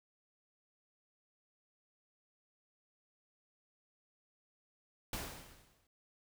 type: noise with exponential decay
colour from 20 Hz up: pink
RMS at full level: -38 dBFS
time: 5.13-5.87 s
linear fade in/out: 2 ms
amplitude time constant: 160 ms
effects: none